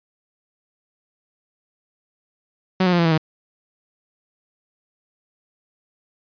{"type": "tone with pitch steps", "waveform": "sawtooth", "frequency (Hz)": [186.7, 180.44, 174.4, 168.56, 162.91, 157.45], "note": ["F#3", "F#3", "F3", "E3", "E3", "D#3"], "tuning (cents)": [16, -43, -2, 39, -20, 21], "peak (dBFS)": -11, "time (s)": [2.8, 3.178], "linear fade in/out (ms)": 5, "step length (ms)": 63, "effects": ["resampled to 11025 Hz"]}